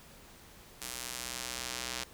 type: tone with band-pass filter sweep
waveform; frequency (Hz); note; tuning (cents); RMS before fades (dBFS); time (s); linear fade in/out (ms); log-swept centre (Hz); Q
square; 61.74; B1; 0; -40; 0.81-2.04; 5; 9900 to 5400; 0.72
effects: pink hiss -55 dBFS RMS until 2.13 s